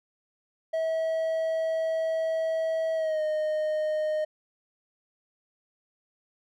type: tone with pitch glide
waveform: triangle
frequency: 646 to 616.5 Hz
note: E5 to D#5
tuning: -35 to -16 cents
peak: -23 dBFS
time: 0.73-4.25 s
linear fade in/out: 10 ms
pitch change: -81 cents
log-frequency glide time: 2.95-3.22 s
effects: none